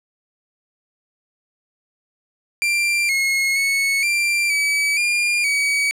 40% pulse tone with pitch steps, 2369 / 2166 / 2206 / 2366 / 2288 / 2409 / 2268 Hz, D7 / C#7 / C#7 / D7 / D7 / D7 / C#7, +14 / -41 / -9 / +12 / -46 / +43 / +39 cents, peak -16 dBFS, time 2.62-5.91 s, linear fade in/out 0 ms, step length 470 ms, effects low-pass 12000 Hz 12 dB/octave

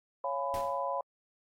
sine chord, C# dominant seventh, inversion none, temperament just, 554.4 / 693 / 831.5 / 997.9 Hz, C#5 / E#5 / G#5 / B5, 0 / -14 / +2 / +18 cents, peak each -35 / -38 / -40 / -34 dBFS, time 0.24-1.01 s, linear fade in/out 2 ms
pink noise with exponential decay, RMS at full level -41 dBFS, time 0.54-0.87 s, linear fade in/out 1 ms, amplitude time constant 70 ms
effects AAC 48 kbps

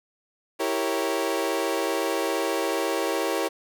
30% pulse chord, E diminished seventh, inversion none, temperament equal, 329.6 / 392 / 466.2 / 554.4 Hz, E4 / G4 / Bb4 / Db5, 0 / 0 / 0 / 0 cents, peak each -27 dBFS, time 0.59-3.49 s, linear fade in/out 20 ms, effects 9-bit

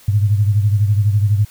sine beating tone pair, 101.9 / 113.9 Hz, G#2 / A#2, -32 / -40 cents, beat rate 12 Hz, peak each -12 / -19 dBFS, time 0.08-1.45 s, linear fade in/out 5 ms, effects white hiss -46 dBFS RMS until 1.5 s

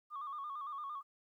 sine tone with vibrato, 1156 Hz, D6, 28 cents flat, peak -39 dBFS, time 0.1-1.03 s, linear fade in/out 50 ms, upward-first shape square, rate 8.8 Hz, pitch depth 75 cents each way, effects tanh soft clip ceiling -36 dBFS + 13-bit

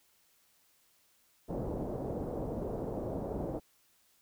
white low-pass noise, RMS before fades -37 dBFS, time 1.48-3.6 s, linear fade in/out 20 ms, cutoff 600 Hz, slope 24 dB/octave, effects white hiss -69 dBFS RMS until 4.21 s

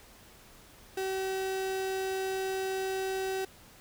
35% pulse tone, 381.7 Hz, G4, 46 cents flat, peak -29 dBFS, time 0.97-3.45 s, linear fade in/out 5 ms, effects pink hiss -55 dBFS RMS until 3.8 s

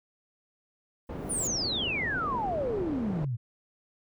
blue noise with exponential growth, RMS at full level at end -40 dBFS, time 1.07-1.47 s, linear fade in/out 0 ms, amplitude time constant 85 ms
white low-pass noise, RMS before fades -37 dBFS, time 1.09-3.25 s, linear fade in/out 5 ms, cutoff 430 Hz, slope 12 dB/octave
sine exponential sweep, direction down, 10000 to 110 Hz, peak -28 dBFS, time 1.29-3.37 s, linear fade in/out 20 ms
effects none

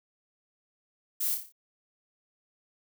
violet noise with echo, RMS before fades -30 dBFS, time 1.2-1.35 s, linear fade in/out 10 ms, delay 29 ms, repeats 6, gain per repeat -5 dB, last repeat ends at 1.524 s, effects none

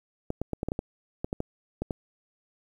clicks, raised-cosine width 2 ms, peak -16 dBFS, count 12, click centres 0.304 / 0.416 / 0.533 / 0.631 / 0.686 / 0.719 / 0.791 / 1.245 / 1.329 / 1.404 / 1.82 / 1.908 s, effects 9-bit

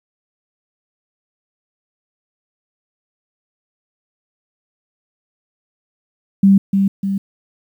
sine tone with echo, 196 Hz, G3, in tune, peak -6 dBFS, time 6.43-6.58 s, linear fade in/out 5 ms, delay 300 ms, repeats 2, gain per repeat -5 dB, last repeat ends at 7.18 s, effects 8-bit

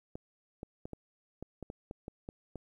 clicks, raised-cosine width 2 ms, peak -28 dBFS, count 11, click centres 0.155 / 0.631 / 0.855 / 0.933 / 1.426 / 1.627 / 1.701 / 1.911 / 2.081 / 2.289 / 2.557 s, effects 11-bit

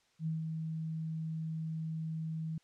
sine tone with ADSR envelope, 160 Hz, D#3, 49 cents sharp, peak -31 dBFS, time 0.19-2.58 s, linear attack 74 ms, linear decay 150 ms, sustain -4 dB, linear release 3 ms, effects white hiss -71 dBFS RMS until 2.63 s + low-pass 6000 Hz 12 dB/octave

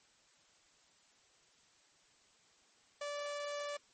sawtooth tone, 581 Hz, D5, 19 cents flat, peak -35 dBFS, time 3.01-3.77 s, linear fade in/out 5 ms, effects white hiss -68 dBFS RMS until 3.93 s + MP3 32 kbps

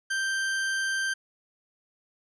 40% pulse tone, 1568 Hz, G6, in tune, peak -25 dBFS, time 0.1-1.14 s, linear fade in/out 10 ms, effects resampled to 22050 Hz

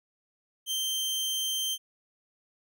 sawtooth tone, 3136 Hz, G7, in tune, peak -25 dBFS, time 0.66-1.78 s, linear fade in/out 50 ms, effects none

